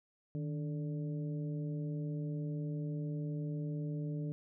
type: harmonic tone with a mistuned harmonic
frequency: 146 Hz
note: D3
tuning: 10 cents flat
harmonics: 1 / 2 / 3 / 4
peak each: -36 / -43 / -49 / -53 dBFS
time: 0.35-4.32 s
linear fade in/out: 0 ms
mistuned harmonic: 1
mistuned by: +88 cents
effects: none